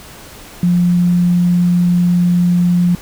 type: tone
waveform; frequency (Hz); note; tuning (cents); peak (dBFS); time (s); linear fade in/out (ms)
sine; 176.1; F3; +15; -9; 0.63-2.95; 2
effects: pink hiss -36 dBFS RMS until 3.01 s